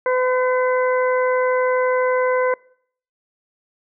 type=harmonic tone; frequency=507 Hz; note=B4; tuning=45 cents sharp; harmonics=1 / 2 / 3 / 4; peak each=-17 / -23 / -27 / -29 dBFS; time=0.06-2.54 s; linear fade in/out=2 ms; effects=noise-tail reverb RT60 0.6 s tail -24 dB re dry